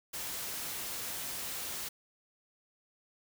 white noise, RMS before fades -39 dBFS, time 0.13-1.89 s, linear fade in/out 10 ms, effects none

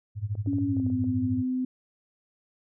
sine tone with tremolo, 103.83 Hz, G#2, in tune, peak -24 dBFS, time 0.15-1.44 s, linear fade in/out 50 ms, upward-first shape sine, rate 13 Hz, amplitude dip 90%
clicks, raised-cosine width 2 ms, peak -31 dBFS, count 9, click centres 0.353 / 0.462 / 0.532 / 0.585 / 0.768 / 0.799 / 0.865 / 0.901 / 1.042 s
sine tone with pitch glide, 280.1 to 255.4 Hz, C#4 to C4, +18 to -42 cents, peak -25 dBFS, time 0.47-1.65 s, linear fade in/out 5 ms, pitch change -160 cents, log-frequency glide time 0.69-0.87 s
effects none

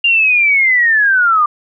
sine linear sweep, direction down, 2810 to 1174.7 Hz, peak -8 dBFS, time 0.04-1.46 s, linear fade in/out 5 ms, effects none

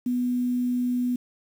sine tone with quantisation, 246.9 Hz, B3, in tune, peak -22 dBFS, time 0.06-1.16 s, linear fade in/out 5 ms, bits 8, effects none

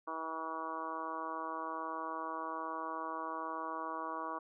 harmonic tone, 161.2 Hz, E3, 38 cents flat, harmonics 2 / 3 / 4 / 5 / 6 / 7 / 8 / 9, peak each -47 / -49 / -47 / -49 / -43 / -41 / -53 / -51 dBFS, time 0.07-4.39 s, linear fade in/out 10 ms, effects none

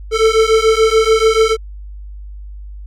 square beating tone pair, 440 / 446.9 Hz, A4 / A4, 0 / +27 cents, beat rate 6.9 Hz, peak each -13 dBFS, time 0.11-1.57 s, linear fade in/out 50 ms, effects added 50 Hz sine -28 dBFS peak until 2.86 s + low-pass 7000 Hz 12 dB/octave

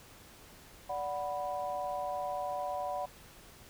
sine chord, B minor, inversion first, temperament equal with one note detuned, 582.6 / 740 / 987.8 Hz, D5 / F#5 / B5, -14 / 0 / 0 cents, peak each -38 / -36 / -40 dBFS, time 0.89-3.06 s, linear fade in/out 10 ms, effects pink hiss -55 dBFS RMS until 3.69 s

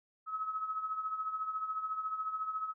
sine tone with tremolo, 1284 Hz, E6, 46 cents flat, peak -31 dBFS, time 0.26-2.74 s, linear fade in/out 50 ms, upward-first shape triangle, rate 14 Hz, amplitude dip 70%, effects none

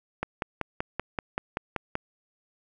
click train, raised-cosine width 0.5 ms, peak -13 dBFS, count 10, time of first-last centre 0.23-1.954 s, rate 5.22 Hz, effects none

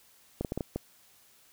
clicks, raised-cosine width 2 ms, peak -18 dBFS, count 6, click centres 0.41 / 0.448 / 0.521 / 0.576 / 0.608 / 0.76 s, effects white hiss -61 dBFS RMS until 1.52 s

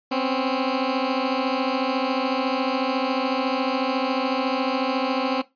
15% pulse beating tone pair, 257 / 271 Hz, C4 / C#4, -31 / -39 cents, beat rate 14 Hz, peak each -18 / -18 dBFS, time 0.11-5.42 s, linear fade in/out 10 ms, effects noise-tail reverb RT60 0.2 s tail -17 dB re dry + resampled to 11025 Hz

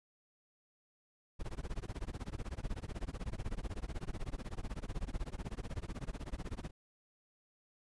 brown noise with tremolo, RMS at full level -37 dBFS, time 1.39-6.71 s, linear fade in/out 20 ms, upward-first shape sine, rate 16 Hz, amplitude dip 100%, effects resampled to 24000 Hz

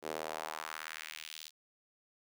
sawtooth tone with high-pass filter sweep, 78.4 Hz, D#2, 14 cents sharp, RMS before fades -43 dBFS, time 0.02-1.51 s, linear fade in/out 50 ms, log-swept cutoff 410 to 4200 Hz, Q 1.7, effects none

